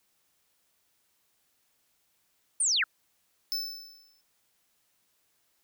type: linear sweep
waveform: sine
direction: down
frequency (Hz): 9397 to 1244.5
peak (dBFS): -23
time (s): 2.6-2.84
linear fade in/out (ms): 5
type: tone with exponential decay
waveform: square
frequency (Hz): 5274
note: E8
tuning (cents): 0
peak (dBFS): -27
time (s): 3.52-4.21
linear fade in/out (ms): 0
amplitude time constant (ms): 150
effects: white hiss -72 dBFS RMS until 5.63 s